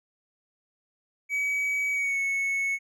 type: tone with pitch glide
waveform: triangle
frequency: 2273 to 2204 Hz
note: C#7 to C#7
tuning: +43 to -11 cents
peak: -23 dBFS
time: 1.29-2.79 s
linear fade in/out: 50 ms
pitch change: -54 cents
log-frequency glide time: 1.91-2.19 s
effects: none